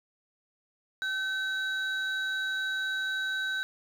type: tone pair together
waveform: sine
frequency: 1533 / 3863 Hz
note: G6 / B7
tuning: -39 / -39 cents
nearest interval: octave + major third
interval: 1600 cents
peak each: -28 / -34 dBFS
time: 1.02-3.63 s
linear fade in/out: 0 ms
effects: tanh soft clip ceiling -25 dBFS + 9-bit